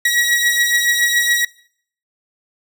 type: beating tone pair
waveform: sawtooth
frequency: 1912 / 1919.1 Hz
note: A#6 / A#6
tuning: +43 / +50 cents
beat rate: 7.1 Hz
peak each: -11 / -16 dBFS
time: 0.05-1.45 s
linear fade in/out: 5 ms
effects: noise-tail reverb RT60 0.6 s tail -22 dB re dry

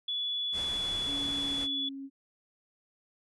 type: tone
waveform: sine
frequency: 3422 Hz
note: A7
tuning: 49 cents flat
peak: -30 dBFS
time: 0.08-1.89 s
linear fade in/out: 5 ms
type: noise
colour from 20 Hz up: pink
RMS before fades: -42 dBFS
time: 0.52-1.68 s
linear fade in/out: 50 ms
type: tone with pitch glide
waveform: sine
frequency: 281.4 to 273.1 Hz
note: C#4 to C#4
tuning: +26 to -26 cents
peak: -38 dBFS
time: 1.05-2.1 s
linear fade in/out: 50 ms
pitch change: -52 cents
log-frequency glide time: 1.33-1.9 s
effects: resampled to 24000 Hz

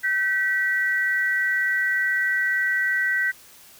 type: tone pair together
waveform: sine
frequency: 1539.4 / 1942 Hz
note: G6 / B6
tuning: -32 / -30 cents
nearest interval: major third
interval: 402 cents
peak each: -23 / -22 dBFS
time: 0.03-3.32 s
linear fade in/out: 20 ms
effects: white hiss -49 dBFS RMS until 3.79 s

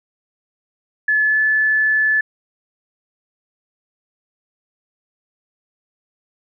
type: tone with pitch glide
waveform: sine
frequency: 1721 to 1734 Hz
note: A6 to A6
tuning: -39 to -26 cents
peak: -13 dBFS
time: 1.08-2.21 s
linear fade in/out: 5 ms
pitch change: +13 cents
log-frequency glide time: 1.24-1.4 s
effects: none

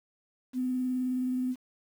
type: tone with vibrato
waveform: sine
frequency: 253.7 Hz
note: B3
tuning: 47 cents sharp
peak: -27 dBFS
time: 0.53-1.56 s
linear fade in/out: 50 ms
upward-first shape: sine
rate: 19 Hz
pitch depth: 17 cents each way
effects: 9-bit

